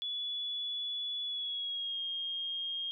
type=tone with pitch glide; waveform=sine; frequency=3419 to 3236 Hz; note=G#7 to G#7; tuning=+50 to -46 cents; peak=-34 dBFS; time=0.02-2.91 s; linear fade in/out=0 ms; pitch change=-96 cents; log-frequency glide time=1.24-2 s; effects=none